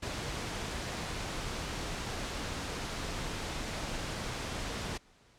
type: noise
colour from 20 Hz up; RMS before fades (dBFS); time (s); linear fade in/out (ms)
pink; -37; 0.02-4.98; 10
effects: pink hiss -63 dBFS RMS until 5.38 s + low-pass 7000 Hz 12 dB/octave